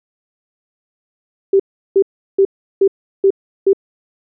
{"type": "tone bursts", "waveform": "sine", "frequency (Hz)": 390.6, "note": "G4", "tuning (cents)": -6, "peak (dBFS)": -7, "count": 6, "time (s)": [1.53, 3.732], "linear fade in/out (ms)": 5, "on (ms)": 67, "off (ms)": 360, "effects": []}